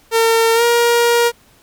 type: tone with pitch glide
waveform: sawtooth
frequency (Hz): 454.8 to 472.7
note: A#4 to A#4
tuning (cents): -43 to +24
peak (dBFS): -7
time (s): 0.11-1.32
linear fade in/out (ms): 50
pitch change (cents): +67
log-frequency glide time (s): 0.54-0.63
effects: pink hiss -51 dBFS RMS until 1.62 s